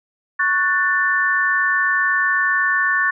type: chord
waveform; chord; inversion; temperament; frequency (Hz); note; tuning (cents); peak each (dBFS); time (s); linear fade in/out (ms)
sine; F# minor; second; just; 1110 / 1480 / 1776; C#6 / F#6 / A6; +2 / 0 / +16; -22 / -21 / -17; 0.39-3.11; 10
effects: none